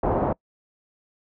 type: low-pass noise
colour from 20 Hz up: white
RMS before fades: -23 dBFS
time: 0.03-0.33 s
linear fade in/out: 5 ms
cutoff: 840 Hz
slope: 24 dB/octave
effects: noise-tail reverb RT60 0.1 s tail -25 dB re dry